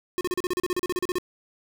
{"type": "tone bursts", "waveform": "square", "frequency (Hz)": 361.4, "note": "F#4", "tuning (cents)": -41, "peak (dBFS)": -24, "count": 16, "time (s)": [0.18, 1.184], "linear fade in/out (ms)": 0, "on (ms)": 29, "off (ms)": 36, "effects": []}